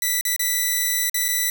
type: tone with dropouts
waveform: 5% pulse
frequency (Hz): 1975.5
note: B6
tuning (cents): 0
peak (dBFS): -9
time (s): 0.02-1.5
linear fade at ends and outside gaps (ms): 2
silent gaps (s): 0.211-0.251 / 0.363-0.394 / 1.097-1.143 / 1.283-1.286
effects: 7-bit